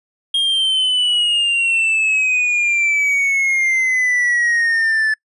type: exponential sweep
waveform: triangle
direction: down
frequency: 3246 to 1738 Hz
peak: -12 dBFS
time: 0.34-5.14 s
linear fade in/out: 5 ms
effects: noise-tail reverb RT60 0.1 s tail -25 dB re dry + resampled to 24000 Hz